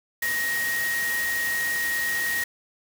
sine tone in noise, 1880 Hz, A#6, 14 cents sharp, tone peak -24 dBFS, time 0.22-2.44 s, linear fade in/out 5 ms, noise white, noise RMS -32 dBFS, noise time 0.22-2.44 s, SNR +5 dB, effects none

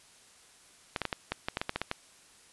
clicks, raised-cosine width 0.3 ms, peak -14 dBFS, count 12, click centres 0.962 / 1.017 / 1.053 / 1.128 / 1.32 / 1.485 / 1.571 / 1.615 / 1.694 / 1.76 / 1.816 / 1.914 s, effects white hiss -58 dBFS RMS until 2.52 s + resampled to 24000 Hz

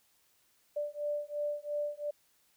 sine beating tone pair, 587 / 589.9 Hz, D5 / D5, -1 / +8 cents, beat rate 2.9 Hz, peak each -36 / -36 dBFS, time 0.76-2.11 s, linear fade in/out 10 ms, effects white hiss -70 dBFS RMS until 2.56 s

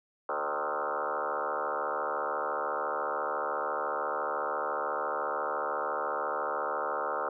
sine tone with frequency modulation, 921 Hz, A#5, 21 cents flat, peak -29 dBFS, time 0.29-7.29 s, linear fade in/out 2 ms, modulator 74.1 Hz, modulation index 6.5, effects none

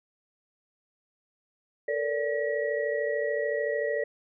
sine tone cluster, 446.6 / 480.1 / 579 / 1916 Hz, A4 / B4 / D5 / A#6, +26 / -49 / -25 / +47 cents, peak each -30 / -37 / -29 / -34 dBFS, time 1.88-4.04 s, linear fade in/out 5 ms, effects none

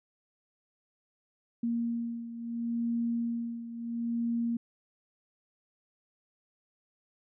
sine beating tone pair, 233.6 / 234.33 Hz, A#3 / A#3, +4 / +9 cents, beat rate 0.73 Hz, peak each -31 / -36 dBFS, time 1.63-4.57 s, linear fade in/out 5 ms, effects none

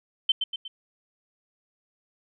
sine tone with echo, 3091 Hz, G7, 25 cents flat, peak -17 dBFS, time 0.29-0.32 s, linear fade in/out 5 ms, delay 120 ms, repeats 3, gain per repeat -6 dB, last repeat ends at 0.68 s, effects none

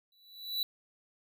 square tone with exponential growth, 3951 Hz, B7, in tune, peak -28 dBFS, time 0.12-0.63 s, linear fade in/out 2 ms, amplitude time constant 110 ms, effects none

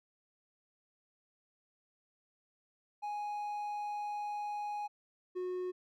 triangle tone pair in turn, 830.6 / 364.5 Hz, G#5 / F#4, 0 / -26 cents, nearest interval octave + major second, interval 1426 cents, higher first, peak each -34 / -33 dBFS, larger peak second, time 3.02-4.88 / 5.35-5.72 s, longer first, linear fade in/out 20 ms, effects none

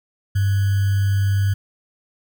sine tone with sample-and-hold, 98.6 Hz, G2, 11 cents sharp, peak -15 dBFS, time 0.35-1.54 s, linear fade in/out 10 ms, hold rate 1575 Hz, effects none

